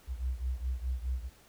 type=beating tone pair; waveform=sine; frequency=61.7 / 66.5 Hz; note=B1 / C2; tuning=-1 / +29 cents; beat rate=4.8 Hz; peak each=-33 / -36 dBFS; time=0.07-1.3 s; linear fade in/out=50 ms; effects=pink hiss -60 dBFS RMS until 1.48 s